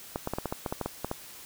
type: clicks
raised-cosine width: 1 ms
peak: -16 dBFS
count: 12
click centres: 0.159 / 0.274 / 0.336 / 0.385 / 0.457 / 0.525 / 0.662 / 0.725 / 0.813 / 0.86 / 1.046 / 1.114 s
effects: white hiss -47 dBFS RMS until 1.45 s